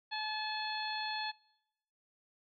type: harmonic tone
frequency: 861 Hz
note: A5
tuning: 38 cents flat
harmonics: 1 / 2 / 3 / 4 / 5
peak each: -39 / -41 / -44 / -44 / -41 dBFS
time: 0.11-1.32 s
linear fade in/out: 20 ms
effects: noise-tail reverb RT60 0.9 s tail -24 dB re dry + MP3 64 kbps